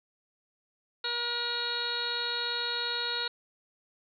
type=harmonic tone; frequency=477.3 Hz; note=A#4; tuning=41 cents sharp; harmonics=1 / 2 / 3 / 4 / 5 / 6 / 7 / 8 / 9; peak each=-41 / -41 / -36 / -44 / -45 / -43 / -46 / -34 / -35 dBFS; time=1.04-3.28 s; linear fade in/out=5 ms; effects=none